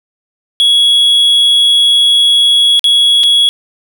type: tone with dropouts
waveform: triangle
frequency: 3346 Hz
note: G#7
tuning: 12 cents sharp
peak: -4 dBFS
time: 0.6-3.49 s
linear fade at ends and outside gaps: 0 ms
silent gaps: 2.794-2.842 / 3.234-3.238 s
effects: none